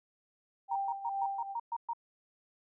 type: tone with tremolo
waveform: sine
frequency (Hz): 788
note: G5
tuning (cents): +9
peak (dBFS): -30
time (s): 0.68-1.56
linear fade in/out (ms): 50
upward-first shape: triangle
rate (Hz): 2.3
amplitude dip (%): 75
type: tone bursts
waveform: sine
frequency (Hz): 933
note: A#5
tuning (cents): +1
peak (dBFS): -32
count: 8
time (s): 0.71-1.934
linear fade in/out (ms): 5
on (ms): 48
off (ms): 120
effects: none